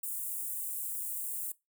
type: high-pass noise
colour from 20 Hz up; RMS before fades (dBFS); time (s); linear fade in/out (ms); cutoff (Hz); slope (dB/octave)
white; -37; 0.03-1.52; 5; 8000; 48
effects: noise-tail reverb RT60 0.2 s tail -20 dB re dry